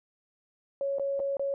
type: tone with dropouts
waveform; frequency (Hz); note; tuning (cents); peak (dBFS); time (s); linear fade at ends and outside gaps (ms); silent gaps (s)
sine; 554.4; C#5; 0; -27; 0.81-1.54; 1; 0.985-0.996 / 1.194-1.2 / 1.369-1.395
effects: none